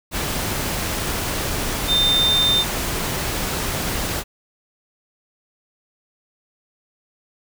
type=tone in noise; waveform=sine; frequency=3600 Hz; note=A7; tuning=39 cents sharp; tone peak=-15 dBFS; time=1.87-2.65 s; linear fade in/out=50 ms; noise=pink; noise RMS=-24 dBFS; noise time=0.11-4.24 s; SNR=+6 dB; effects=none